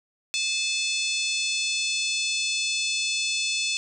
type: harmonic tone with a mistuned harmonic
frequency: 866 Hz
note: A5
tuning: 28 cents flat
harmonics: 3 / 4 / 5 / 6 / 7 / 8 / 9 / 10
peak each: -28 / -30 / -32 / -34 / -35 / -36 / -37 / -38 dBFS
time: 0.34-3.77 s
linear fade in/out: 0 ms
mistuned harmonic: 4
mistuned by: +17 cents
effects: none